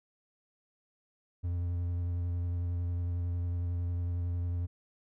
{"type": "tone with vibrato", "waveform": "triangle", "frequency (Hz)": 87.31, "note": "F2", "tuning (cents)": 0, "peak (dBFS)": -28, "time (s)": [1.43, 4.67], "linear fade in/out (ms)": 20, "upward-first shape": "sine", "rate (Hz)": 11, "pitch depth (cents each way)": 18, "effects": []}